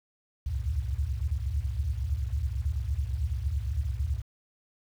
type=tone cluster; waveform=sine; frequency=64.8 / 73.8 / 77.4 / 92.4 / 113.3 Hz; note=C2 / D2 / D#2 / F#2 / A#2; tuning=-16 / +9 / -9 / -2 / -49 cents; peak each=-31 / -32 / -36 / -37 / -37 dBFS; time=0.46-4.22 s; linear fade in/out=10 ms; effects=9-bit